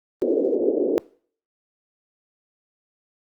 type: band-pass noise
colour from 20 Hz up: pink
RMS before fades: -21 dBFS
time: 0.22-0.98 s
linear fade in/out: 0 ms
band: 290 to 520 Hz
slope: 48 dB/octave
effects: noise-tail reverb RT60 0.5 s tail -23 dB re dry + Opus 32 kbps